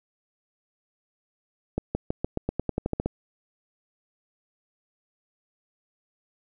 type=accelerating click train; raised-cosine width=2 ms; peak=-12 dBFS; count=13; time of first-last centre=1.78-3.06 s; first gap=170 ms; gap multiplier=0.91; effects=none